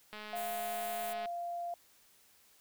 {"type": "click train", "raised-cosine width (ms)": 0.3, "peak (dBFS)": -30, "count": 240, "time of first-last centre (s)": [0.13, 1.257], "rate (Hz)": 212}
{"type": "tone with pitch glide", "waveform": "sine", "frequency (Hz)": [698.5, 693.3], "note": ["F5", "F5"], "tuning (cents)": [0, -13], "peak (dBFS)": -36, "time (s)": [0.33, 1.74], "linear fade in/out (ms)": 2, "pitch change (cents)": -13, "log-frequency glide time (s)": [0.81, 1.26]}
{"type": "high-pass noise", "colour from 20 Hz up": "white", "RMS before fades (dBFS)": -45, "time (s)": [0.35, 1.14], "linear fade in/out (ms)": 20, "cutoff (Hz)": 7800, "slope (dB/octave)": 24}
{"effects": ["white hiss -65 dBFS RMS until 2.6 s"]}